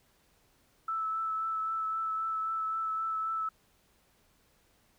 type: tone with vibrato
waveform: sine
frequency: 1313 Hz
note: E6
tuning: 7 cents flat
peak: -30 dBFS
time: 0.88-3.49 s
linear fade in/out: 5 ms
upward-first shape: triangle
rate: 3.8 Hz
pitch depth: 16 cents each way
effects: pink hiss -68 dBFS RMS until 4.98 s